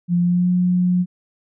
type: tone with pitch glide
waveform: sine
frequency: 174.7 to 179.72 Hz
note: F3 to F3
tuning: +1 to +50 cents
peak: -14 dBFS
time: 0.08-1.06 s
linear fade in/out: 50 ms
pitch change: +49 cents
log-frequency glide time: 0.21-0.49 s
effects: none